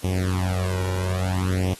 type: tone with flanger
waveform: sawtooth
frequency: 92.5 Hz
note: F#2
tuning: in tune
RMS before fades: -24 dBFS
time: 0.04-1.74 s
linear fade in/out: 5 ms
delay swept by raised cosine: 0.33 to 2.13 ms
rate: 0.59 Hz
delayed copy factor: +1
effects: white hiss -44 dBFS RMS until 1.79 s + AAC 32 kbps